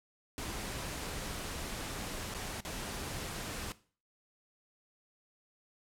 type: noise with dropouts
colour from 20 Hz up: pink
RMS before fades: -40 dBFS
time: 0.38-3.72 s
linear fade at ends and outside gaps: 0 ms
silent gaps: 2.34-2.347 / 2.605-2.65 s
effects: noise-tail reverb RT60 0.4 s tail -17 dB re dry + low-pass 12000 Hz 12 dB/octave

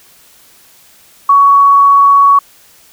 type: tone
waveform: sine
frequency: 1121 Hz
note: C#6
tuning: 19 cents sharp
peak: -3 dBFS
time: 1.29-2.39 s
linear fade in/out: 5 ms
effects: white hiss -44 dBFS RMS until 2.92 s

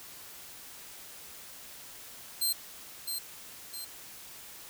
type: tone with echo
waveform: 15% pulse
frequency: 4152 Hz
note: C8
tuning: 14 cents flat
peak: -20 dBFS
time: 2.41-2.53 s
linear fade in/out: 10 ms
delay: 660 ms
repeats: 2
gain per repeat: -6 dB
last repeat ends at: 3.85 s
effects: white hiss -48 dBFS RMS until 4.69 s

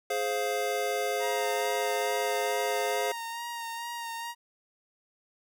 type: chord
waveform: square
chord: F minor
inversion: first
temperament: just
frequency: 419.1 / 523.8 / 698.5 Hz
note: Ab4 / C5 / F5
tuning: +16 / +2 / 0 cents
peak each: -33 dBFS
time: 0.1-3.12 s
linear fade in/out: 5 ms
type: tone with vibrato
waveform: sawtooth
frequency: 933 Hz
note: A#5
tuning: 1 cent sharp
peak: -31 dBFS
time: 1.19-4.35 s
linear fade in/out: 50 ms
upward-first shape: sine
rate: 2.3 Hz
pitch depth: 26 cents each way
effects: none

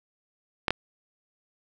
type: clicks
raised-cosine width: 0.3 ms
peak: -7 dBFS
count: 2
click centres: 0.682 / 0.706 s
effects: none

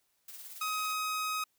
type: noise with tremolo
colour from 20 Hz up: blue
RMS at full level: -45 dBFS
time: 0.28-0.94 s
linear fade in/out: 5 ms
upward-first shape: sine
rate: 18 Hz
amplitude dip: 45%
type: tone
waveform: sawtooth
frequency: 1262 Hz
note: D#6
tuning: 24 cents sharp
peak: -28 dBFS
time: 0.61-1.44 s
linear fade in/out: 5 ms
effects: white hiss -75 dBFS RMS until 1.58 s

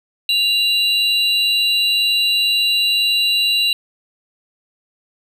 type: tone pair together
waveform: triangle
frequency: 2794 / 3951 Hz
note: F7 / B7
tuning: 0 / 0 cents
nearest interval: tritone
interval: 600 cents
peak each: -15 dBFS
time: 0.29-3.73 s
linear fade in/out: 2 ms
effects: none

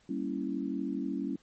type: chord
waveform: sine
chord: G diminished seventh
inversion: none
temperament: equal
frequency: 196 / 233.1 / 277.2 / 329.6 Hz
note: G3 / Bb3 / Db4 / Fb4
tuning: 0 / 0 / 0 / 0 cents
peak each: -37 / -38 / -34 / -38 dBFS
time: 0.09-1.36 s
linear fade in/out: 5 ms
effects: pink hiss -66 dBFS RMS until 1.42 s + MP3 32 kbps

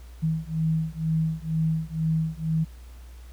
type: beating tone pair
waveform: sine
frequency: 159.1 / 161.2 Hz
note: D#3 / E3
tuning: +39 / -38 cents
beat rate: 2.1 Hz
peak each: -26 dBFS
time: 0.22-2.65 s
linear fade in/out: 20 ms
effects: added 60 Hz sine -41 dBFS peak until 3.32 s + pink hiss -56 dBFS RMS until 3.32 s

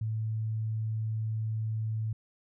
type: tone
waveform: sine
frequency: 110 Hz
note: A2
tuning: in tune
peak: -29 dBFS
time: 0.01-2.13 s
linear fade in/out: 5 ms
effects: none

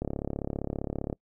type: click train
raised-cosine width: 2 ms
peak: -18 dBFS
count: 40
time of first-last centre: 0.02-1.128 s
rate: 35.2 Hz
effects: noise-tail reverb RT60 0.1 s tail -26 dB re dry

